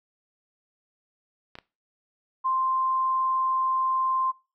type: clicks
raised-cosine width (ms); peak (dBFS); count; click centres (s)
0.3; -25 / -24; 2; 1.554 / 1.587
type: tone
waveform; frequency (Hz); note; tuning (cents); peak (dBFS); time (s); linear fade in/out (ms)
sine; 1046.5; C6; 0; -22; 2.44-4.32; 20
effects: noise-tail reverb RT60 0.3 s tail -21 dB re dry